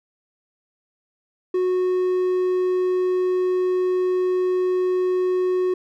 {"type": "tone", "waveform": "triangle", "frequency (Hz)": 366.6, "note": "F#4", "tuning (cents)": -16, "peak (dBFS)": -16, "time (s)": [1.54, 5.74], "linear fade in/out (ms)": 5, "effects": []}